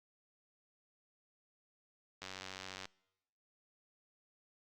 click train, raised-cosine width 0.2 ms, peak -27 dBFS, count 61, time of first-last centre 2.22-2.855 s, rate 94.5 Hz, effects noise-tail reverb RT60 1.0 s tail -26 dB re dry + Opus 48 kbps

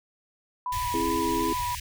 sine tone with vibrato, 986 Hz, B5, 3 cents flat, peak -27 dBFS, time 0.66-1.75 s, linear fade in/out 2 ms, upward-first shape square, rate 2.7 Hz, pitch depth 14 cents each way
pink band-stop noise, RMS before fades -35 dBFS, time 0.72-1.8 s, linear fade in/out 5 ms, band 130 to 1700 Hz, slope 96 dB/octave
sine chord, C augmented, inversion none, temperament equal, 261.6 / 329.6 / 415.3 Hz, C4 / E4 / G#4, 0 / 0 / 0 cents, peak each -32 / -28 / -31 dBFS, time 0.94-1.53 s, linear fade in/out 2 ms
effects none

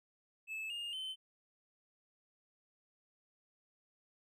triangle tone with pitch steps, 2610 / 2830 / 3068 Hz, E7 / F7 / G7, -18 / +22 / -38 cents, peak -38 dBFS, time 0.47-1.16 s, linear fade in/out 50 ms, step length 230 ms, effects none

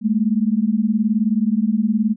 sine beating tone pair, 206.6 / 225.6 Hz, G#3 / A3, -9 / +44 cents, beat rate 19 Hz, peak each -18 dBFS, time 0.01-2.16 s, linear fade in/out 50 ms, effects none

